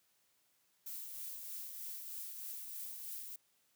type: noise with tremolo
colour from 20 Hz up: violet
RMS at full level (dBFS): -44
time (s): 0.86-3.36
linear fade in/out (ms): 5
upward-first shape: triangle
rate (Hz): 3.2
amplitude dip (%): 40
effects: white hiss -75 dBFS RMS until 3.75 s + high-pass 80 Hz 12 dB/octave